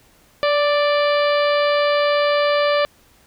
harmonic tone with a mistuned harmonic, 587.3 Hz, D5, in tune, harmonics 1 / 2 / 3 / 4 / 5 / 6 / 7 / 8, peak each -16 / -22 / -26 / -28 / -30 / -32 / -33 / -34 dBFS, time 0.43-2.85 s, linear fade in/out 0 ms, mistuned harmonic 1, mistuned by -17 cents, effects pink hiss -54 dBFS RMS until 3.26 s

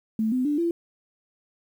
sine tone with pitch steps, 220 / 254.2 / 293.7 / 339.3 Hz, A3 / C4 / D4 / F4, 0 / -50 / 0 / -50 cents, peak -21 dBFS, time 0.19-0.71 s, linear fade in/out 2 ms, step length 130 ms, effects 9-bit

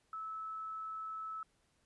sine tone, 1304 Hz, E6, 19 cents flat, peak -40 dBFS, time 0.13-1.43 s, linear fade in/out 2 ms, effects pink hiss -75 dBFS RMS until 1.85 s + resampled to 24000 Hz

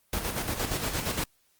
pink noise with tremolo, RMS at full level -29 dBFS, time 0.13-1.24 s, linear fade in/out 2 ms, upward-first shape square, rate 8.6 Hz, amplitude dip 50%, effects white hiss -68 dBFS RMS until 1.59 s + Opus 24 kbps

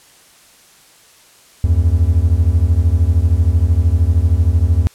triangle beating tone pair, 76.9 / 89.9 Hz, D#2 / F#2, -20 / -49 cents, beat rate 13 Hz, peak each -11 dBFS, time 1.64-4.87 s, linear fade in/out 0 ms, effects white hiss -47 dBFS RMS until 4.94 s + low-pass 11000 Hz 12 dB/octave

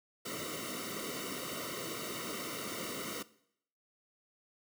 pink noise with comb filter, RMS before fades -40 dBFS, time 0.25-3.23 s, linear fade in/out 10 ms, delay 1.2 ms, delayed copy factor -1, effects noise-tail reverb RT60 0.7 s tail -19 dB re dry + high-pass 150 Hz 12 dB/octave

